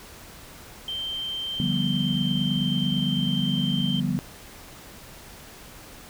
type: tone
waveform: sine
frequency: 3133 Hz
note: G7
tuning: 2 cents flat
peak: -28 dBFS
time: 0.88-4 s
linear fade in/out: 2 ms
type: chord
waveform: sine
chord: G dominant seventh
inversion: second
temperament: just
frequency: 147 / 176.4 / 196 / 245 Hz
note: D3 / F3 / G3 / B3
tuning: +2 / +18 / 0 / -14 cents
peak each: -28 dBFS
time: 1.6-4.19 s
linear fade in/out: 0 ms
effects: pink hiss -45 dBFS RMS until 6.09 s